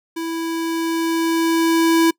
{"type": "tone with level ramp", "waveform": "square", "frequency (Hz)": 329.6, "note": "E4", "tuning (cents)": 0, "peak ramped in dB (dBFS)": [-24, -12], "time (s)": [0.16, 2.11], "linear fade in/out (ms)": 10, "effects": ["noise-tail reverb RT60 0.1 s tail -24 dB re dry"]}